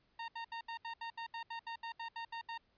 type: tone bursts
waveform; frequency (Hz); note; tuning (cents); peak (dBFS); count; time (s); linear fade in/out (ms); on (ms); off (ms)
sawtooth; 921; A#5; -21; -37; 15; 0.19-2.578; 5; 92; 72
effects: pink hiss -75 dBFS RMS until 2.77 s + resampled to 11025 Hz